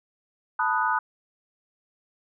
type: chord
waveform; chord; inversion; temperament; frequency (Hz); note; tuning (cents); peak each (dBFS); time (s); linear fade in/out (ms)
sine; B dominant seventh; third; equal; 880 / 987.8 / 1244.5 / 1480; A5 / B5 / D#6 / F#6; 0 / 0 / 0 / 0; -27; 0.59-0.99; 5
effects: none